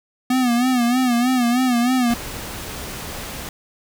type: tone with vibrato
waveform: square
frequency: 246.9 Hz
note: B3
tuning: in tune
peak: -16 dBFS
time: 0.3-2.14 s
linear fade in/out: 5 ms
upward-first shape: sine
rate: 3.2 Hz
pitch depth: 84 cents each way
type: noise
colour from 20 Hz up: pink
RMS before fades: -31 dBFS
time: 2.1-3.49 s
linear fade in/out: 2 ms
effects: none